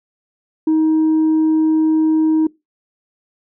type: tone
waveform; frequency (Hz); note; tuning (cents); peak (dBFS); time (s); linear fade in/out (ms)
sine; 315.2; D#4; +23; -9; 0.67-2.47; 5
effects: noise-tail reverb RT60 0.2 s tail -22 dB re dry + tanh soft clip ceiling -10 dBFS